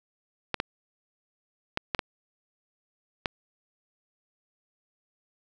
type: clicks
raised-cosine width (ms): 0.3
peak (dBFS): -10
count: 6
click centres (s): 0.543 / 0.601 / 1.774 / 1.948 / 1.992 / 3.258
effects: none